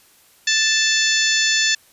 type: harmonic tone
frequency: 880 Hz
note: A5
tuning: in tune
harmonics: 2 / 3 / 4 / 5 / 6 / 7 / 8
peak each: -20 / -24 / -22 / -24 / -24 / -25 / -25 dBFS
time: 0.47-1.75 s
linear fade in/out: 5 ms
effects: white hiss -53 dBFS RMS until 1.92 s + resampled to 32000 Hz